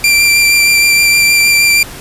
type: tone with vibrato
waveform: sawtooth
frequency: 2362 Hz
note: D7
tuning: 9 cents sharp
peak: -3 dBFS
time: 0.04-1.83 s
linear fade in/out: 2 ms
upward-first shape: sine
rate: 6.4 Hz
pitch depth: 13 cents each way
effects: pink hiss -29 dBFS RMS until 2 s + resampled to 32000 Hz